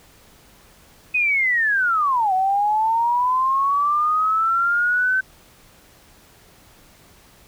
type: linear two-way sweep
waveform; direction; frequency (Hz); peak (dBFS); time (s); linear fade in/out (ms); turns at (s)
sine; down then up; 2531 to 740 to 1539; -16; 1.14-5.21; 10; 2.33
effects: pink hiss -51 dBFS RMS until 7.47 s